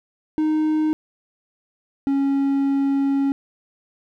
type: tone pair in turn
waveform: triangle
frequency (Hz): 309.8 / 276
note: D#4 / C#4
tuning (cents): -7 / -7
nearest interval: major second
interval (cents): 200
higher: first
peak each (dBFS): -15 / -15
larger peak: neither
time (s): 0.38-0.93 / 2.07-3.32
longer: second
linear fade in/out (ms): 0
effects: none